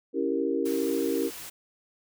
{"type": "chord", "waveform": "sine", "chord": "C# diminished seventh", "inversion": "none", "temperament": "equal", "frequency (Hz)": [277.2, 329.6, 392, 466.2], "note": ["C#4", "E4", "G4", "Bb4"], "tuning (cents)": [0, 0, 0, 0], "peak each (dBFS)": -30, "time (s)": [0.13, 1.31], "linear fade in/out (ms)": 50}
{"type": "noise", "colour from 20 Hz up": "white", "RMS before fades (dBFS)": -41, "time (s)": [0.65, 1.5], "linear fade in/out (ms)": 10}
{"effects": []}